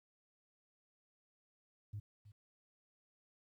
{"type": "tone with echo", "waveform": "sine", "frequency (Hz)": 103.83, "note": "G#2", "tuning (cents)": 0, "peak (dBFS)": -40, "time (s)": [1.93, 2], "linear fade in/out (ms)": 10, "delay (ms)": 320, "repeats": 1, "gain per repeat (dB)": -15, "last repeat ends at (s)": 2.32, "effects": ["tanh soft clip ceiling -37 dBFS", "13-bit"]}